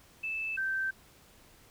sine tone pair in turn, 2631 / 1556.7 Hz, E7 / G6, -4 / -13 cents, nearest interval major sixth, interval 909 cents, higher first, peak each -32 / -29 dBFS, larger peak second, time 0.23-0.57 / 0.57-0.91 s, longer neither, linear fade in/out 10 ms, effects pink hiss -59 dBFS RMS until 1.7 s

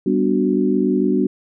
sine chord, G major seventh, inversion none, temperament equal, 196 / 246.9 / 293.7 / 370 Hz, G3 / B3 / D4 / F#4, 0 / 0 / 0 / 0 cents, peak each -20 dBFS, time 0.06-1.27 s, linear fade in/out 5 ms, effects none

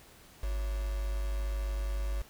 sine tone with quantisation, 50.6 Hz, G#1, 44 cents flat, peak -30 dBFS, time 0.43-2.22 s, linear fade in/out 5 ms, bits 7, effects pink hiss -56 dBFS RMS until 2.29 s

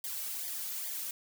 blue noise with flanger, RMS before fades -38 dBFS, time 0.04-1.11 s, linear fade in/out 2 ms, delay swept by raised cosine 0.72 to 2.92 ms, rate 2.4 Hz, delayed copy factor -0.85, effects none

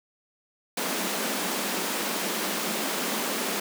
pink high-pass noise, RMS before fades -29 dBFS, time 0.77-3.6 s, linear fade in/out 5 ms, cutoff 180 Hz, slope 96 dB/octave, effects none

